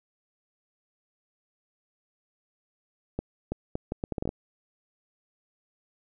accelerating click train, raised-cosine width 2 ms, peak -16 dBFS, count 11, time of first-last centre 3.19-4.291 s, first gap 330 ms, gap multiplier 0.71, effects none

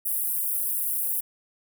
pink high-pass noise, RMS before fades -27 dBFS, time 0.05-1.21 s, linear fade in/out 10 ms, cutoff 10000 Hz, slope 48 dB/octave, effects none

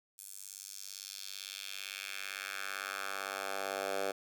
10% pulse tone with high-pass filter sweep, 97.8 Hz, G2, 4 cents flat, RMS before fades -41 dBFS, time 0.18-4.12 s, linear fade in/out 10 ms, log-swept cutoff 9000 to 540 Hz, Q 1.6, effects none

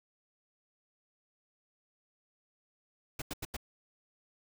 pink noise bursts, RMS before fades -38 dBFS, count 4, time 3.19-3.567 s, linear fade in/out 5 ms, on 29 ms, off 87 ms, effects none

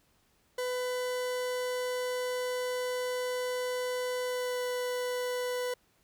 40% pulse tone with pitch glide, 500 to 496.5 Hz, B4 to B4, +21 to +9 cents, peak -30 dBFS, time 0.58-5.74 s, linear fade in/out 5 ms, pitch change -12 cents, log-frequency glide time 4.26-4.64 s, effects pink hiss -69 dBFS RMS until 6.03 s

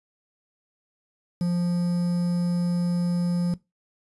triangle tone with quantisation, 175 Hz, F3, 4 cents sharp, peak -19 dBFS, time 1.41-3.54 s, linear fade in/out 2 ms, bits 7, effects noise-tail reverb RT60 0.2 s tail -19 dB re dry + resampled to 24000 Hz

